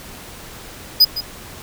square tone with echo, 4978 Hz, D#8, in tune, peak -7 dBFS, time 1-1.05 s, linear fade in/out 10 ms, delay 160 ms, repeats 1, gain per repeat -14 dB, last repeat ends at 1.21 s, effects pink hiss -37 dBFS RMS until 1.62 s

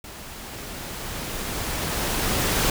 pink noise with level ramp, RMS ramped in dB -40 to -21 dBFS, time 0.04-2.7 s, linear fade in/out 2 ms, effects none

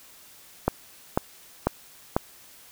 click train, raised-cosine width 1 ms, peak -6 dBFS, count 4, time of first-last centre 0.68-2.165 s, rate 2.02 Hz, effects white hiss -51 dBFS RMS until 2.71 s

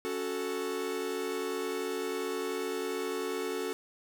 45% pulse chord, F# minor, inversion second, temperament equal, 277.2 / 370 / 440 Hz, C#4 / F#4 / A4, 0 / 0 / 0 cents, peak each -40 / -36 / -35 dBFS, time 0.05-3.73 s, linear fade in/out 0 ms, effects none

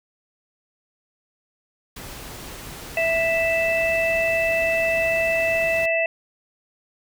pink noise, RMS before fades -37 dBFS, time 1.96-5.86 s, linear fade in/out 5 ms
harmonic tone, 659.3 Hz, E5, in tune, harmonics 1 / 3 / 4, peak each -21 / -26 / -23 dBFS, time 2.97-6.06 s, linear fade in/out 2 ms
effects none

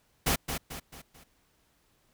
pink noise with echo, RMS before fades -26 dBFS, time 0.26-0.36 s, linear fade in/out 10 ms, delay 220 ms, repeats 4, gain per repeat -7 dB, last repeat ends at 1.24 s, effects pink hiss -69 dBFS RMS until 2.13 s

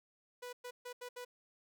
sawtooth tone bursts at uneven times, 492.3 Hz, B4, 6 cents flat, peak -40 dBFS, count 5, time 0.42-0.53 / 0.64-0.71 / 0.85-0.93 / 1.01-1.09 / 1.16-1.25 s, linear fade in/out 10 ms, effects none

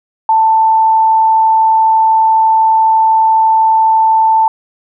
sine tone, 886 Hz, A5, 12 cents sharp, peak -6 dBFS, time 0.29-4.48 s, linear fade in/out 2 ms, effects none

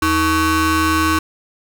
30% pulse ring-modulated tone, 398.8 Hz, G4, 30 cents sharp, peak -8 dBFS, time 0.02-1.19 s, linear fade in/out 5 ms, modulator 716 Hz, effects none

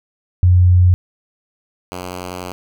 sine / 5% pulse tone pair in turn, 90.1 / 90.51 Hz, F#2 / F#2, -45 / -38 cents, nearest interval unison, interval 7 cents, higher second, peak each -7 / -15 dBFS, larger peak first, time 0.43-0.94 / 1.92-2.52 s, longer second, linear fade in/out 0 ms, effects none

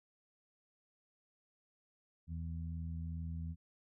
harmonic tone, 82.41 Hz, E2, in tune, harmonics 1 / 2 / 3, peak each -40 / -44 / -55 dBFS, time 2.27-3.56 s, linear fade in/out 50 ms, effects none

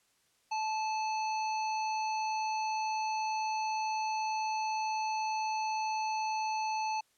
harmonic tone, 871 Hz, A5, 18 cents flat, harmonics 1 / 3 / 5 / 7, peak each -31 / -41 / -45 / -48 dBFS, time 0.51-7.01 s, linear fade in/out 10 ms, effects white hiss -71 dBFS RMS until 7.17 s + low-pass 10000 Hz 12 dB/octave

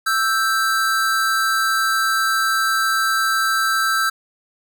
square tone pair together, 1320 / 1567.8 Hz, E6 / G6, +2 / 0 cents, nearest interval minor third, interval 298 cents, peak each -20 dBFS, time 0.06-4.1 s, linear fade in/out 10 ms, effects none

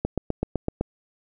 click train, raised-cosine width 2 ms, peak -10 dBFS, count 7, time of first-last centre 0.05-0.81 s, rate 7.89 Hz, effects none

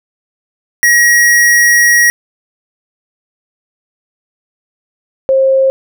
square / sine tone pair in turn, 1900 / 533.2 Hz, A#6 / C5, +33 / +33 cents, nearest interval octave + minor seventh, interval 2200 cents, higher first, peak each -6 dBFS, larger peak neither, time 0.83-2.1 / 5.29-5.7 s, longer first, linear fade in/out 0 ms, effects none

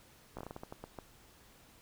slowing click train, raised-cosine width 1 ms, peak -29 dBFS, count 11, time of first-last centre 0.37-0.987 s, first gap 16 ms, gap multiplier 1.28, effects pink hiss -61 dBFS RMS until 1.81 s

